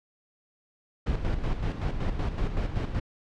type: noise with tremolo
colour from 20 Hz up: brown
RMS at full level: -26 dBFS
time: 1.06-3 s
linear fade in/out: 10 ms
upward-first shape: square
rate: 5.3 Hz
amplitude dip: 55%
effects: low-pass 4000 Hz 12 dB/octave